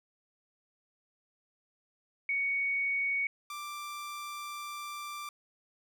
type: tone pair in turn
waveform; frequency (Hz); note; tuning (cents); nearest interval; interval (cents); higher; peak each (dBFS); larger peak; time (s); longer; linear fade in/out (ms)
sine / sawtooth; 2232 / 1178.3; C#7 / D6; +11 / +5; major seventh; 1106; first; -28 / -35; first; 2.29-3.27 / 3.5-5.29; second; 2
effects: none